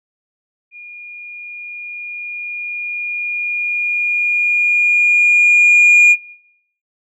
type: tone with level ramp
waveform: sine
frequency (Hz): 2428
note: D#7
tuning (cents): -43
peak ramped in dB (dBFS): -33 to -3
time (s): 0.71-6.16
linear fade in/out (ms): 50
effects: noise-tail reverb RT60 0.7 s tail -19 dB re dry + tanh soft clip ceiling -4 dBFS